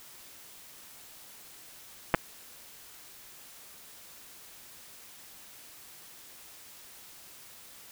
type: clicks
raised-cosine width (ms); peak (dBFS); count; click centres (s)
0.5; -7; 2; 2.141 / 2.147
effects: white hiss -51 dBFS RMS until 7.91 s